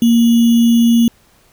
sine tone with sample-and-hold, 233.1 Hz, A#3, in tune, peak -7 dBFS, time 0.02-1.08 s, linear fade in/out 2 ms, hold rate 3150 Hz, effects pink hiss -52 dBFS RMS until 1.52 s

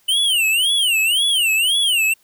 square tone with vibrato, 2960 Hz, F#7, in tune, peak -15 dBFS, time 0.08-2.14 s, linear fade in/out 10 ms, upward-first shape sine, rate 1.9 Hz, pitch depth 240 cents each way, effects white hiss -58 dBFS RMS until 2.23 s

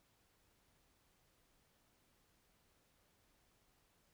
silence, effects pink hiss -75 dBFS RMS until 4.13 s

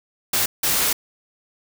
white noise bursts at uneven times, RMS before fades -20 dBFS, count 2, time 0.33-0.46 / 0.63-0.93 s, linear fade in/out 5 ms, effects none

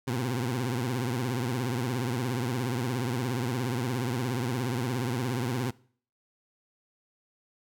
20% pulse tone with vibrato, 123.47 Hz, B2, in tune, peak -23 dBFS, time 0.07-5.71 s, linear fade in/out 10 ms, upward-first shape triangle, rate 17 Hz, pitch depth 180 cents each way, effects noise-tail reverb RT60 0.5 s tail -22 dB re dry

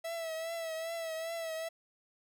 45% pulse tone with vibrato, 655 Hz, E5, 11 cents flat, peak -36 dBFS, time 0.04-1.69 s, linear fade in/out 10 ms, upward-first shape triangle, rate 2.5 Hz, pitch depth 51 cents each way, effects none

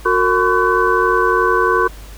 sine tone cluster, 365.9 / 457.3 / 1019 / 1122 / 1510 Hz, F#4 / A#4 / C6 / C#6 / F#6, -19 / -33 / -46 / +21 / +35 cents, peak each -18 dBFS, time 0.05-1.88 s, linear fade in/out 10 ms, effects added 50 Hz sine -33 dBFS peak until 2.17 s + pink hiss -41 dBFS RMS until 2.17 s

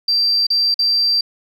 sine tone with dropouts, 4699 Hz, D8, in tune, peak -12 dBFS, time 0.08-1.21 s, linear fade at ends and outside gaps 5 ms, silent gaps 0.468-0.502 / 0.743-0.79 s, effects tanh soft clip ceiling -8 dBFS

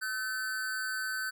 square tone with amplitude modulation, 1523 Hz, F#6, 50 cents sharp, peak -30 dBFS, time 0.01-1.31 s, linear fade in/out 20 ms, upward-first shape sine, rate 224 Hz, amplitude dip 65%, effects none

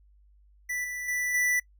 square tone with level steps, 1975.5 Hz, B6, in tune, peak -30 / -34 / -28 / -24 dBFS, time 0.69-1.6 s, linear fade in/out 10 ms, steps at 0.84 / 1.08 / 1.34 s, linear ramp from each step 5 ms, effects noise-tail reverb RT60 0.1 s tail -23 dB re dry + added 50 Hz sine -56 dBFS peak until 1.79 s

